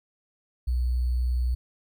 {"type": "tone with sample-and-hold", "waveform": "sine", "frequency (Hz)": 61.74, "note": "B1", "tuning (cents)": 0, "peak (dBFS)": -22, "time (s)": [0.67, 1.55], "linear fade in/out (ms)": 10, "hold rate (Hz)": 4410, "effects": []}